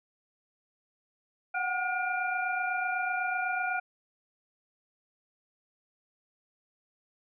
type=tone cluster; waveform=sine; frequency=731 / 759 / 1434 / 2380 Hz; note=F#5 / F#5 / F6 / D7; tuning=-21 / +44 / +45 / +22 cents; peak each=-34 / -36 / -31 / -36 dBFS; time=1.54-3.8 s; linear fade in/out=10 ms; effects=none